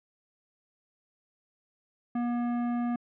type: tone with tanh clipping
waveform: sine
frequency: 240 Hz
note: B3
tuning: 49 cents flat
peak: -29 dBFS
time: 2.15-2.96 s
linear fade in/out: 5 ms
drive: 16 dB
effects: low-pass 2000 Hz 12 dB/octave